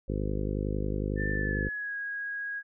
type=harmonic tone; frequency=51 Hz; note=G#1; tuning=31 cents flat; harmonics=1 / 2 / 3 / 4 / 5 / 6 / 7 / 8 / 9 / 10; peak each=-32 / -35 / -37 / -38 / -39 / -40 / -40 / -41 / -42 / -42 dBFS; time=0.08-1.69 s; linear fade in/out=10 ms
type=tone with pitch glide; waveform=sine; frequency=1776 to 1647.5 Hz; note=A6 to G#6; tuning=+16 to -14 cents; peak=-32 dBFS; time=1.16-2.63 s; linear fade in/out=50 ms; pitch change=-130 cents; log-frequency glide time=1.3-1.94 s
effects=none